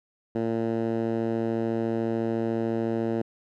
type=tone with band-pass filter; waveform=10% pulse; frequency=113.9 Hz; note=A#2; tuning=40 cents flat; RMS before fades=-27 dBFS; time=0.35-3.22 s; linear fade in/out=5 ms; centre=300 Hz; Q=0.98; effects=none